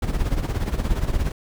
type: noise with tremolo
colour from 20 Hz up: brown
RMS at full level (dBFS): -20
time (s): 0.02-1.32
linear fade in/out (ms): 5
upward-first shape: sine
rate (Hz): 17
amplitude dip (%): 70
effects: none